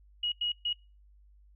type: tone bursts at uneven times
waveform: sine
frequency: 2897 Hz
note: F#7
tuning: 37 cents flat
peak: -28 dBFS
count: 3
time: 0.23-0.32 / 0.41-0.52 / 0.65-0.73 s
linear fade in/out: 5 ms
effects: noise-tail reverb RT60 0.3 s tail -24 dB re dry + added 50 Hz sine -56 dBFS peak until 1.55 s